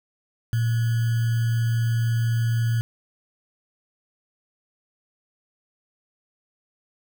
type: tone with sample-and-hold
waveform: sine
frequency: 115.5 Hz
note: A#2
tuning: 16 cents flat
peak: -19 dBFS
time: 0.53-2.81 s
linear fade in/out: 0 ms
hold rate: 1575 Hz
effects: none